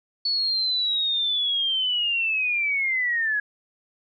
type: linear sweep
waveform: sine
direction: down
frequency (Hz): 4438 to 1660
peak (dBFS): -21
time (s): 0.25-3.4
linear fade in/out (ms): 5
effects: none